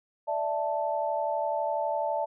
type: chord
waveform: sine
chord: D suspended second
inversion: none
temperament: equal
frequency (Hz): 587.3 / 659.3 / 880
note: D5 / E5 / A5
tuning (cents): 0 / 0 / 0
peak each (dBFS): -31 / -31 / -30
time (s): 0.27-2.26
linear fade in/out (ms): 20
effects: none